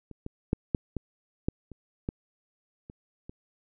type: clicks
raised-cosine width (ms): 3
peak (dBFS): -30 / -23 / -11 / -11 / -18 / -13 / -30 / -17 / -30 / -28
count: 10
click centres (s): 0.113 / 0.264 / 0.531 / 0.748 / 0.967 / 1.485 / 1.717 / 2.089 / 2.899 / 3.295
effects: none